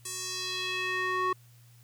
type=tone with band-pass filter sweep; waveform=square; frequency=370 Hz; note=F#4; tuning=in tune; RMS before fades=-32 dBFS; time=0.05-1.33 s; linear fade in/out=5 ms; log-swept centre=8600 to 1100 Hz; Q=2; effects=added 119 Hz sine -54 dBFS peak until 1.83 s + white hiss -63 dBFS RMS until 1.83 s